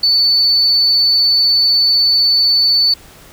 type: tone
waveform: sine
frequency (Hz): 4492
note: C#8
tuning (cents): +22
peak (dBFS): -8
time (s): 0.03-2.94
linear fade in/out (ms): 5
effects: tanh soft clip ceiling -4 dBFS + pink hiss -41 dBFS RMS until 3.32 s